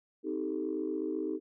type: chord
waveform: sine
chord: A half-diminished seventh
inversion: first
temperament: equal with one note detuned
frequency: 261.6 / 316 / 392 / 440 Hz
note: C4 / Eb4 / G4 / A4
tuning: 0 / +27 / 0 / 0 cents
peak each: -40 / -34 / -36 / -39 dBFS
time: 0.23-1.4 s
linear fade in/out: 50 ms
effects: tanh soft clip ceiling -22 dBFS